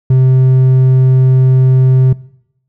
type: tone with hard clipping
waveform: sine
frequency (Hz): 130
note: C3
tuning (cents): -11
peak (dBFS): -6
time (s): 0.1-2.13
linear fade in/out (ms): 5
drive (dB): 3
effects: noise-tail reverb RT60 0.8 s tail -21 dB re dry